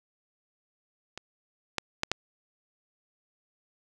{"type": "clicks", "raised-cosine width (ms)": 0.2, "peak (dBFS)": [-21, -10, -9, -8], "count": 4, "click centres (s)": [1.176, 1.783, 2.034, 2.116], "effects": []}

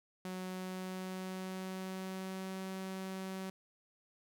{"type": "tone with pitch glide", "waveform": "sawtooth", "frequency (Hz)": [185, 189.65], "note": ["F#3", "F#3"], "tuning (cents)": [0, 43], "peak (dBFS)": -36, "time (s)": [0.25, 3.5], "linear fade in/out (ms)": 2, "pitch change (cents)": 43, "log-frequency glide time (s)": [0.39, 2.59], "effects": []}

